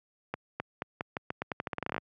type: accelerating click train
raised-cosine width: 0.5 ms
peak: -17 dBFS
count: 19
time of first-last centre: 0.34-1.98 s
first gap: 260 ms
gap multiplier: 0.85
effects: high-pass 100 Hz 12 dB/octave